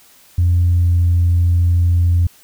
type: tone with pitch glide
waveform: sine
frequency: 87.31 to 86.66 Hz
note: F2 to F2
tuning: 0 to -13 cents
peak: -9 dBFS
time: 0.38-2.27 s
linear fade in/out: 5 ms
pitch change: -13 cents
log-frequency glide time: 0.71-1.04 s
effects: tanh soft clip ceiling -7 dBFS + white hiss -48 dBFS RMS until 2.43 s